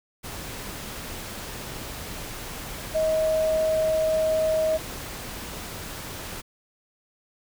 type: tone in noise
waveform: sine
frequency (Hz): 632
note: D#5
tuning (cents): +27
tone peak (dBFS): -20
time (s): 2.94-4.78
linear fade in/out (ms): 20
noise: pink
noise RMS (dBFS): -36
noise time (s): 0.23-6.42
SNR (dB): +13
effects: none